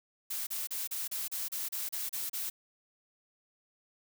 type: noise bursts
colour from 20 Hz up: blue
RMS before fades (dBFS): -36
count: 11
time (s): 0.3-2.5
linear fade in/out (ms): 10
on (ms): 170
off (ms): 33
effects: none